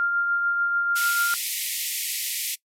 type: tone with tremolo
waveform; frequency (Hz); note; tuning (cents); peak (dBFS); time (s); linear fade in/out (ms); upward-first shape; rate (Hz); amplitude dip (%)
sine; 1396.9; F6; 0; -19; 0-1.34; 0; triangle; 6.8; 35
type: band-pass noise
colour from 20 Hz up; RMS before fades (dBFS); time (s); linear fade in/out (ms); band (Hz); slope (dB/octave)
white; -29; 0.95-2.56; 20; 1900 to 15000; 96
effects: noise-tail reverb RT60 0.1 s tail -21 dB re dry